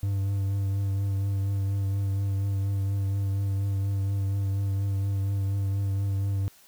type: tone with vibrato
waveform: triangle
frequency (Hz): 98.5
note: G2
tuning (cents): +9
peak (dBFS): -22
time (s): 0.03-6.48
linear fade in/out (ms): 0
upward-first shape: triangle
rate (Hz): 4.2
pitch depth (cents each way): 26
effects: white hiss -56 dBFS RMS until 6.67 s